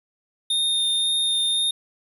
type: tone with vibrato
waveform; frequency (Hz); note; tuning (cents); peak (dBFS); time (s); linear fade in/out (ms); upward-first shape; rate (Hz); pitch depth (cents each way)
square; 3655; A#7; -35; -20; 0.5-1.71; 5; sine; 1.9; 9
effects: 9-bit